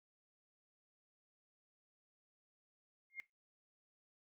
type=tone with exponential growth; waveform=sine; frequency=2129 Hz; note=C7; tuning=30 cents sharp; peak=-38 dBFS; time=3.1-3.2 s; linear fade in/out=0 ms; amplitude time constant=20 ms; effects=noise-tail reverb RT60 0.2 s tail -19 dB re dry + Opus 48 kbps